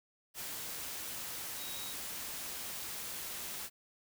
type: tone in noise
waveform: sine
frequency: 3811 Hz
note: A#7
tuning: 38 cents sharp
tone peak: -47 dBFS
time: 1.56-1.95 s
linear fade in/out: 50 ms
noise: white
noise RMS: -42 dBFS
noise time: 0.34-3.7 s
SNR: -8 dB
effects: none